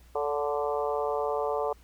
harmonic tone with a mistuned harmonic, 146.6 Hz, D3, 3 cents flat, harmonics 3 / 4 / 5 / 6 / 7 / 8, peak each -30 / -32 / -34 / -36 / -37 / -38 dBFS, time 0.15-1.73 s, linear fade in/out 5 ms, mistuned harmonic 4, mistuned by -29 cents, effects added 60 Hz sine -53 dBFS peak until 1.83 s + pink hiss -61 dBFS RMS until 1.83 s

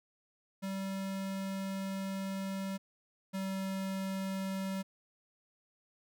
square tone pair in turn, 193.5 / 192.16 Hz, G3 / G3, -22 / -34 cents, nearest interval unison, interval 12 cents, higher first, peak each -36 / -35 dBFS, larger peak second, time 0.62-2.78 / 3.33-4.83 s, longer first, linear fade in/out 20 ms, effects none

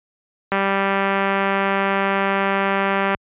click train, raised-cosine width 0.5 ms, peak -5 dBFS, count 516, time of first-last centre 0.52-3.148 s, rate 196 Hz, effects high-pass 60 Hz 12 dB/octave + resampled to 8000 Hz

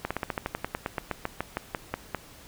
slowing click train, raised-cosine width 0.5 ms, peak -13 dBFS, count 19, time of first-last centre 0.05-2.147 s, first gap 56 ms, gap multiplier 1.08, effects pink hiss -50 dBFS RMS until 2.47 s

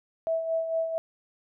sine tone with tremolo, 653 Hz, E5, 17 cents flat, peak -23 dBFS, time 0.27-0.98 s, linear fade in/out 0 ms, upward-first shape sine, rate 4.4 Hz, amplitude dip 55%, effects none

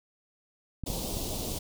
clicks, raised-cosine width 5 ms, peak -23 dBFS, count 4, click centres 0.837 / 0.902 / 1.049 / 1.169 s
pink band-stop noise, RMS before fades -34 dBFS, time 0.86-1.59 s, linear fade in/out 10 ms, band 820 to 3300 Hz, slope 24 dB/octave
effects none

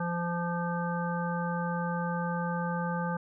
harmonic tone with a mistuned harmonic, 172.2 Hz, F3, 24 cents flat, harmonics 1 / 3 / 5 / 7 / 9, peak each -31 / -37 / -36 / -39 / -39 dBFS, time 0-3.17 s, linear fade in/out 5 ms, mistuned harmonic 5, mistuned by +17 cents, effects none

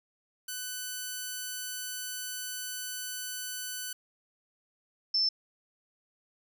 5% pulse / sine tone pair in turn, 1500 / 5302 Hz, F#6 / E8, +23 / +9 cents, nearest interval octave + minor seventh, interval 2186 cents, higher second, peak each -24 dBFS, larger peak neither, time 0.48-3.93 / 5.14-5.29 s, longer first, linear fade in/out 5 ms, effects none

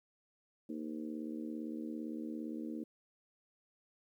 harmonic tone with a mistuned harmonic, 77.6 Hz, D#2, 4 cents flat, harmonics 3 / 4 / 5 / 6 / 7, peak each -42 / -42 / -52 / -53 / -56 dBFS, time 0.69-2.84 s, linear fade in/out 5 ms, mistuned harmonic 7, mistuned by -63 cents, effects 12-bit

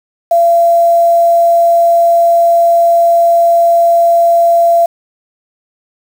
sine tone with quantisation, 680 Hz, F5, 46 cents flat, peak -5 dBFS, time 0.31-4.86 s, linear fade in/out 5 ms, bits 5, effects none

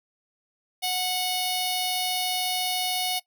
10% pulse tone with notch filter, 734 Hz, F#5, 14 cents flat, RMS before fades -27 dBFS, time 0.82-3.2 s, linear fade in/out 20 ms, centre 1500 Hz, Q 0.74, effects noise-tail reverb RT60 0.1 s tail -19 dB re dry

